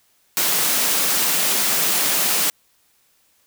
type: high-pass noise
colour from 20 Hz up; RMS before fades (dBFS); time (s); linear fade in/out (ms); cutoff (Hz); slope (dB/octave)
white; -19; 0.37-2.5; 0; 140; 96
effects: white hiss -61 dBFS RMS until 3.46 s

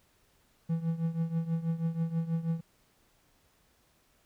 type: tone with tremolo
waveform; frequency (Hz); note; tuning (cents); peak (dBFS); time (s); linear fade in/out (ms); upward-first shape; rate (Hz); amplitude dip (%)
triangle; 164.81; E3; 0; -23; 0.69-2.61; 10; triangle; 6.2; 85
effects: pink hiss -68 dBFS RMS until 4.25 s

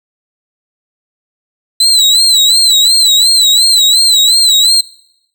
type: tone with vibrato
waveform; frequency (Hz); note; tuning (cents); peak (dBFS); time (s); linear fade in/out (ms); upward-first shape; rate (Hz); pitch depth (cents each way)
35% pulse; 3997; B7; +20; -4; 1.8-4.81; 5; sine; 2.8; 95
effects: noise-tail reverb RT60 0.8 s tail -22 dB re dry

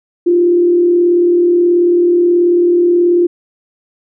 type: tone with frequency modulation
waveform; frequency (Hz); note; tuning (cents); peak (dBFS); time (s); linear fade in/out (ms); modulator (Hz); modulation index
sine; 349.2; F4; 0; -7; 0.26-3.27; 10; 38.5; 0.33
effects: none

